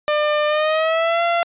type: tone with pitch glide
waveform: sawtooth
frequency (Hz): 599 to 684.1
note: D5 to F5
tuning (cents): +34 to -36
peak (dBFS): -12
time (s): 0.08-1.43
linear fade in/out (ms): 0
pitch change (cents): +230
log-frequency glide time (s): 0.47-1.23
effects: resampled to 8000 Hz